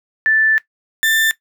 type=tone pair in turn; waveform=sine / 35% pulse; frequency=1760 / 1780.5 Hz; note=A6 / A6; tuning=0 / +20 cents; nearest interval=unison; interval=20 cents; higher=second; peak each=-11 dBFS; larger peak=neither; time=0.26-0.58 / 1.03-1.31 s; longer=first; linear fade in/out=0 ms; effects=noise-tail reverb RT60 0.1 s tail -17 dB re dry